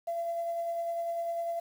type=tone with tremolo; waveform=sine; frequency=678 Hz; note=E5; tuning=49 cents sharp; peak=-28 dBFS; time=0.07-1.6 s; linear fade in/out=10 ms; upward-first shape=triangle; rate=10 Hz; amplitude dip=35%; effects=tanh soft clip ceiling -25 dBFS + 9-bit